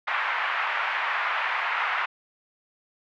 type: band-pass noise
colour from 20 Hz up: pink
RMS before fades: -27 dBFS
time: 0.07-2.06 s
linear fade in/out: 10 ms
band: 910 to 2400 Hz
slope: 24 dB/octave
effects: none